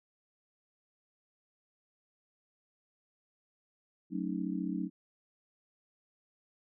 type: chord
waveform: sine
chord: D# half-diminished seventh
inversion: first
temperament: equal with one note detuned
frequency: 185 / 220 / 277.2 / 312.4 Hz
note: F#3 / A3 / C#4 / D#4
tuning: 0 / 0 / 0 / +7 cents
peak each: -36 / -40 / -38 / -38 dBFS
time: 4.1-4.9 s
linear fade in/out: 50 ms
effects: none